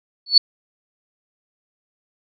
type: tone with exponential growth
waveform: sine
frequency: 4435 Hz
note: C#8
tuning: in tune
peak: -3 dBFS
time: 0.26-0.38 s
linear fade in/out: 5 ms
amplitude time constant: 24 ms
effects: none